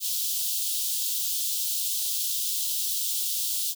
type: high-pass noise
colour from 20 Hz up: white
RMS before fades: -28 dBFS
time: 0-3.75 s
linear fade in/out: 50 ms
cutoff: 3100 Hz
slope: 48 dB/octave
effects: none